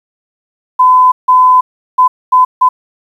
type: tone bursts at uneven times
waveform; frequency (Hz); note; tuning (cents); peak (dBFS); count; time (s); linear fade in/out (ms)
sine; 1012; B5; +42; -3; 5; 0.79-1.12 / 1.28-1.61 / 1.98-2.08 / 2.32-2.45 / 2.61-2.69; 10
effects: 7-bit